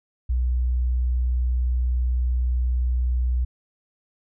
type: tone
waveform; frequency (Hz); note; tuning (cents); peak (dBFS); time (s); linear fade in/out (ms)
sine; 61.74; B1; 0; -19; 0.29-3.45; 10
effects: none